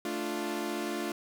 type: chord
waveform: sawtooth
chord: D minor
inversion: second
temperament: equal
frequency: 220 / 293.7 / 349.2 Hz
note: A3 / D4 / F4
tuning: 0 / 0 / 0 cents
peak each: -34 / -33 / -31 dBFS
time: 0.05-1.12 s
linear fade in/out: 2 ms
effects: none